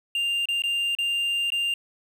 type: tone with dropouts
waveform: triangle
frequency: 2794 Hz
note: F7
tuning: in tune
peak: -21 dBFS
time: 0.15-1.74 s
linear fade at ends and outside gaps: 2 ms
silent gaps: 0.456-0.486 / 0.621-0.637 / 0.951-0.986 / 1.503-1.52 s
effects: 9-bit